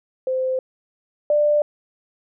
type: tone pair in turn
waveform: sine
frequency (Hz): 518 / 593.1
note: C5 / D5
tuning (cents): -17 / +17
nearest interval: major second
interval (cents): 234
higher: second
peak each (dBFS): -19 / -14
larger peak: second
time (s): 0.27-0.59 / 1.3-1.62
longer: neither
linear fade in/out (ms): 2
effects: none